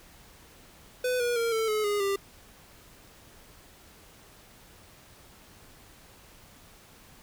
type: tone with pitch steps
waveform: square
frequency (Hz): 501 / 481.7 / 463.1 / 445.3 / 428.2 / 411.7 / 395.8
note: B4 / B4 / A#4 / A4 / A4 / G#4 / G4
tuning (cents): +25 / -43 / -11 / +21 / -47 / -15 / +17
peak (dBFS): -26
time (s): 1.04-2.16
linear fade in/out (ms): 5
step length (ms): 160
effects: pink hiss -54 dBFS RMS until 7.22 s